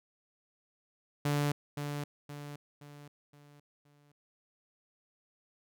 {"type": "tone with echo", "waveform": "sawtooth", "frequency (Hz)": 145.4, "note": "D3", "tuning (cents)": -17, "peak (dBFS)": -24, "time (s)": [1.25, 1.52], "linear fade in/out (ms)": 5, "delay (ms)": 520, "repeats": 5, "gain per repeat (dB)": -7, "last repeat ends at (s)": 4.12, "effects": []}